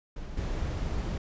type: noise with level steps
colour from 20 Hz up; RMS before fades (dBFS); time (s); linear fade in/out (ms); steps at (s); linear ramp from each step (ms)
brown; -39 / -31; 0.16-1.18; 5; 0.37; 5
effects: resampled to 16000 Hz